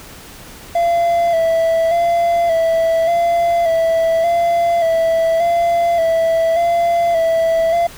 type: tone with vibrato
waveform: triangle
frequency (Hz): 671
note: E5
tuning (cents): +31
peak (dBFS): -10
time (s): 0.75-7.87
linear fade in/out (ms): 5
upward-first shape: square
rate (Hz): 0.86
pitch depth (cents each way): 34
effects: pink hiss -37 dBFS RMS until 7.97 s